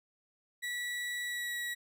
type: tone with pitch glide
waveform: 35% pulse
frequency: 1945 to 1926 Hz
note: B6 to B6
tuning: -27 to -44 cents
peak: -33 dBFS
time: 0.62-1.75 s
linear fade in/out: 20 ms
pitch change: -17 cents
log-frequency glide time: 1.25-1.56 s
effects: none